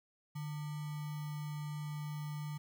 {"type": "tone with sample-and-hold", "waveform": "sine", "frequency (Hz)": 149.5, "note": "D3", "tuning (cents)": 31, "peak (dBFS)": -38, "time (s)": [0.35, 2.58], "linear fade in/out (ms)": 10, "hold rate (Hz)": 1050, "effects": []}